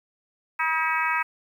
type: harmonic tone with a mistuned harmonic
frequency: 321 Hz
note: E4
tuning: 46 cents flat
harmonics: 3 / 4 / 5 / 6 / 7 / 8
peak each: -27 / -28 / -29 / -30 / -30 / -31 dBFS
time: 0.59-1.23 s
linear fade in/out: 10 ms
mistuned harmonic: 4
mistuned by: -18 cents
effects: 9-bit